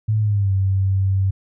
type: tone with pitch glide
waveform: sine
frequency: 108.1 to 96.31 Hz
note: A2 to G2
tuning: -30 to -30 cents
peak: -15 dBFS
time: 0.08-1.31 s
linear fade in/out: 10 ms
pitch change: -200 cents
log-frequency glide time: 0.19-0.52 s
effects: none